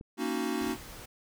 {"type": "click", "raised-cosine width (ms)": 3, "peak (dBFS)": -31, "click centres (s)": 0.011}
{"type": "chord", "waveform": "square", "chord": "D# minor seventh", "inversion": "second", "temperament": "equal", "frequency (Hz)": [233.1, 277.2, 311.1, 370], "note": ["A#3", "C#4", "D#4", "F#4"], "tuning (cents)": [0, 0, 0, 0], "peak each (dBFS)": -36, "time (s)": [0.17, 0.77], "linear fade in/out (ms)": 50}
{"type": "noise", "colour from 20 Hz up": "pink", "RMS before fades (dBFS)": -46, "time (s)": [0.6, 1.06], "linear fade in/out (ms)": 10}
{"effects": []}